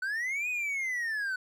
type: linear two-way sweep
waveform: triangle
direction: up then down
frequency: 1483 to 2517 to 1483 Hz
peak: -28 dBFS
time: 0.02-1.36 s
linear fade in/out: 5 ms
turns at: 0.49 s
effects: none